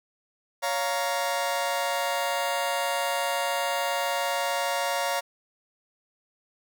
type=chord; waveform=sawtooth; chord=Bb minor; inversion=first; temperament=just; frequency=559.4 / 699.2 / 932.3 Hz; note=Db5 / F5 / Bb5; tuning=+16 / +2 / 0 cents; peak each=-26 dBFS; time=0.62-5.21 s; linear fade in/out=20 ms; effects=none